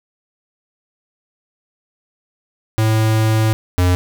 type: tone pair in turn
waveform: square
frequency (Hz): 110 / 89.92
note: A2 / F#2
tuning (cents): 0 / -49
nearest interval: minor third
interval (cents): 349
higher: first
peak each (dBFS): -13 / -12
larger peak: second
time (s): 2.78-3.53 / 3.78-3.95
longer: first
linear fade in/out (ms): 0
effects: none